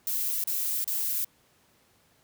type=noise bursts; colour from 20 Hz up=violet; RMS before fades=-29 dBFS; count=3; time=0.07-1.246 s; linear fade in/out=2 ms; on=370 ms; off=33 ms; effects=pink hiss -64 dBFS RMS until 2.23 s + high-pass 80 Hz 12 dB/octave